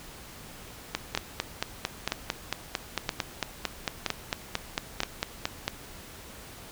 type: two click trains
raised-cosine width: 0.2 ms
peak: -9 / -9 dBFS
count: 22 / 5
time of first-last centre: 0.95-5.68 / 1.15-5.033 s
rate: 4.44 / 1.03 Hz
effects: pink hiss -46 dBFS RMS until 6.71 s